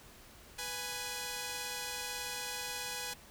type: tone pair together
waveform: 5% pulse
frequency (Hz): 494.7 / 830.6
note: B4 / G#5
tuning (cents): +3 / 0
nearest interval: major sixth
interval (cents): 897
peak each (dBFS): -30 / -28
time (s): 0.58-3.14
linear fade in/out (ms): 10
effects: pink hiss -56 dBFS RMS until 3.3 s